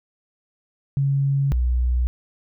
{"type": "tone pair in turn", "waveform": "sine", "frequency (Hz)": [138.59, 61.56], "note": ["C#3", "B1"], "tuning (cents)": [0, -5], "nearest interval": "octave + major second", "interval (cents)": 1405, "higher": "first", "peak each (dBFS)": [-17, -17], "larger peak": "neither", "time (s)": [[0.97, 1.52], [1.52, 2.07]], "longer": "neither", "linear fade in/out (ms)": 0, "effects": []}